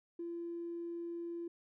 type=tone with tanh clipping; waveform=triangle; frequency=340.7 Hz; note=F4; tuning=43 cents flat; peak=-39 dBFS; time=0.19-1.48 s; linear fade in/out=5 ms; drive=4 dB; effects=none